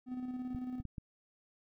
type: tone with tremolo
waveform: triangle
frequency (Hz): 251.9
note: B3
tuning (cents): +34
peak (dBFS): -34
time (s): 0.06-0.83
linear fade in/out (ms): 50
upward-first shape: square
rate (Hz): 18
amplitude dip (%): 40
type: clicks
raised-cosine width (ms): 5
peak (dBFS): -29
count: 4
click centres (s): 0.548 / 0.801 / 0.853 / 0.982
effects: none